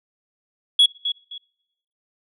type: tone with echo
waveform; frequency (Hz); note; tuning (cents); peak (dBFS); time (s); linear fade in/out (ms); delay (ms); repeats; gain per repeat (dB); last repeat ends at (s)
sine; 3356; G#7; +17; -8; 0.79-0.86; 5; 260; 2; -12; 1.38
effects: noise-tail reverb RT60 0.9 s tail -25 dB re dry + tanh soft clip ceiling -9 dBFS